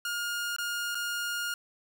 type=tone with dropouts; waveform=sawtooth; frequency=1420 Hz; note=F6; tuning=28 cents sharp; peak=-27 dBFS; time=0.05-1.54 s; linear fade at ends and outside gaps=2 ms; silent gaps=0.564-0.584 / 0.947-0.952 s; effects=none